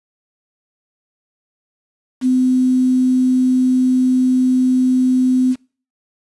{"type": "tone with quantisation", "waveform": "sine", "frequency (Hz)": 255.3, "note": "C4", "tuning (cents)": -42, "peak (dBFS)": -11, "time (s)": [2.21, 5.56], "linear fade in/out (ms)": 50, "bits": 6, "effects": ["noise-tail reverb RT60 0.4 s tail -23 dB re dry", "resampled to 24000 Hz"]}